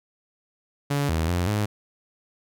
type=tone with pitch steps; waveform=sawtooth; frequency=142.6 / 80.4 / 88.1 / 104.9 Hz; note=C#3 / E2 / F2 / G#2; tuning=+49 / -43 / +16 / +18 cents; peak=-18 dBFS; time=0.9-1.66 s; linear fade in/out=10 ms; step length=190 ms; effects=none